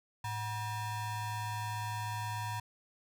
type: ring-modulated tone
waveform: square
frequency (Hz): 425.1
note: G#4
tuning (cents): +40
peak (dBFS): -33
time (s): 0.24-2.6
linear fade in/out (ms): 5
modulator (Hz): 533
effects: none